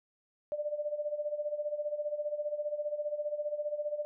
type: tone with tremolo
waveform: sine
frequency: 594 Hz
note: D5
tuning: 20 cents sharp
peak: -29 dBFS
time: 0.52-4.05 s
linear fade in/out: 0 ms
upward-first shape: sine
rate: 15 Hz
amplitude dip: 75%
effects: none